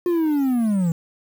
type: linear sweep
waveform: triangle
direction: down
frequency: 358.2 to 160 Hz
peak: -15 dBFS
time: 0.06-0.92 s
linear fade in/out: 2 ms
effects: 7-bit